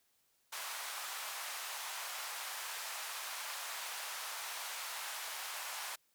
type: band-pass noise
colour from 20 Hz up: pink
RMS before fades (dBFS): -43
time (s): 0.52-5.96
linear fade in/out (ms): 10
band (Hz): 780 to 16000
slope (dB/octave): 24
effects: white hiss -75 dBFS RMS until 6.14 s